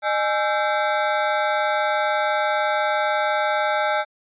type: ring-modulated tone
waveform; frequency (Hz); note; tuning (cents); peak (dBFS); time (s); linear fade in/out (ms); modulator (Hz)
25% pulse; 724; F#5; -38; -12; 0.02-4.05; 50; 113
effects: resampled to 8000 Hz

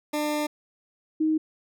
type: tone pair in turn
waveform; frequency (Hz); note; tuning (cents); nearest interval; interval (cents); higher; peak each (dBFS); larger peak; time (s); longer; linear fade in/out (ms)
20% pulse / sine; 299.2 / 313.3; D4 / D#4; +32 / +12; minor second; 80; second; -20; neither; 0.13-0.47 / 1.2-1.38; first; 10
effects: none

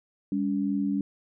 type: tone pair together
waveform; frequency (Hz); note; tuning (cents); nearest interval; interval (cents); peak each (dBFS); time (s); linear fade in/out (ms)
sine; 200.4 / 283.4; G3 / C#4; +38 / +38; tritone; 600; -27; 0.32-1.01; 2
effects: none

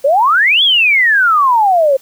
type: exponential two-way sweep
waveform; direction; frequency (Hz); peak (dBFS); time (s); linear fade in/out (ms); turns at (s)
sine; up then down; 522 to 3454 to 522; -7; 0.04-1.97; 10; 0.63
effects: white hiss -45 dBFS RMS until 2.01 s

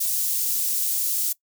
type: high-pass noise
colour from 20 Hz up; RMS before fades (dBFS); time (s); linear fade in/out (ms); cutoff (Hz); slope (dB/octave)
white; -24; 0-1.33; 10; 6900; 12
effects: noise-tail reverb RT60 0.1 s tail -21 dB re dry

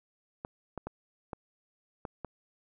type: clicks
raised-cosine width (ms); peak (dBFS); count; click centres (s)
1; -23; 6; 0.449 / 0.777 / 0.87 / 1.332 / 2.052 / 2.247
effects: none

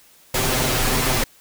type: noise with comb filter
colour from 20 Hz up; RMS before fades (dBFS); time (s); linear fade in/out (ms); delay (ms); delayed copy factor
pink; -20; 0.34-1.24; 5; 7.8; +0.85
effects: white hiss -52 dBFS RMS until 1.4 s

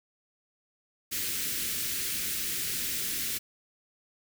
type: band-stop noise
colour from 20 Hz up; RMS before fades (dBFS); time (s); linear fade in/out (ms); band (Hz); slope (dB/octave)
white; -32; 1.11-3.39; 20; 410 to 1600; 24
effects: none

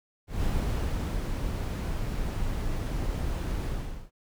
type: noise with ADSR envelope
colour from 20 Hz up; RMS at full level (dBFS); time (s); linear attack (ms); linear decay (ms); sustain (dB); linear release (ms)
brown; -27; 0.27-4.11; 150; 840; -3; 450
effects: none

